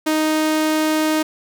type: tone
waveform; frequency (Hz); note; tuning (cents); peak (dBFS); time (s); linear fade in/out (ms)
sawtooth; 311.1; D#4; 0; -12; 0.06-1.23; 10
effects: none